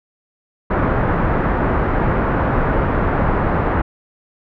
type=low-pass noise; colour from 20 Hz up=pink; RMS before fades=-17 dBFS; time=0.7-3.82 s; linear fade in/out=10 ms; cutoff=1600 Hz; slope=24 dB/octave; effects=none